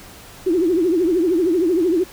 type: tone with vibrato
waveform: sine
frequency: 346.7 Hz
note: F4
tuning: 13 cents flat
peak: -14 dBFS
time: 0.46-2.04 s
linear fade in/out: 10 ms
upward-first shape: triangle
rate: 13 Hz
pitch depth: 190 cents each way
effects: pink hiss -41 dBFS RMS until 2.12 s